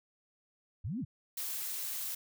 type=linear two-way sweep; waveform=sine; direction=up then down; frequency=70.6 to 282.7 to 86.8 Hz; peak=-34 dBFS; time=0.84-1.05 s; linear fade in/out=10 ms; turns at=1 s
type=noise; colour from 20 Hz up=blue; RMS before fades=-38 dBFS; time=1.37-2.15 s; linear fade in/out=5 ms
effects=none